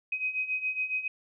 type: beating tone pair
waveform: sine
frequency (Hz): 2516 / 2523.2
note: D#7 / D#7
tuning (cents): +19 / +24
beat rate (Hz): 7.2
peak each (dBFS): -34 / -30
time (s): 0.12-1.08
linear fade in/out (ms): 5
effects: none